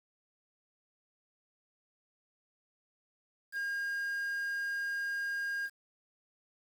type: tone with quantisation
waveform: triangle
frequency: 1618 Hz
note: G#6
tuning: 46 cents flat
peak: -31 dBFS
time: 3.52-5.7 s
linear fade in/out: 50 ms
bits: 9
effects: none